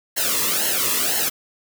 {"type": "noise with flanger", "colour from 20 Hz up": "white", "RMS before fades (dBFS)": -21, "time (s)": [0.16, 1.3], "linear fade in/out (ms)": 20, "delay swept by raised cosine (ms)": [0.83, 1.35], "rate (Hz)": 2, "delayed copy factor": -0.85, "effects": []}